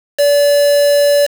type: tone with quantisation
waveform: triangle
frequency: 576 Hz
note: D5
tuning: 34 cents flat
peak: -6 dBFS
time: 0.18-1.27 s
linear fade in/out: 20 ms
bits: 3
effects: none